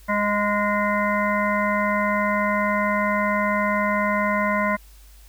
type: harmonic tone with a mistuned harmonic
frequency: 206.1 Hz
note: G#3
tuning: 13 cents flat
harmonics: 1 / 3 / 5 / 7 / 9 / 10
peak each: -25 / -25 / -24 / -29 / -30 / -28 dBFS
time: 0.08-4.77 s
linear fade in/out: 20 ms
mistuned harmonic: 3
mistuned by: +16 cents
effects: added 50 Hz sine -45 dBFS peak until 5.28 s + white hiss -54 dBFS RMS until 5.28 s